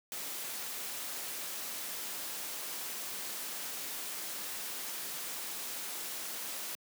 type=noise; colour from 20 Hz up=white; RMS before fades=-40 dBFS; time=0.12-6.75 s; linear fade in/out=0 ms; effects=high-pass 200 Hz 12 dB/octave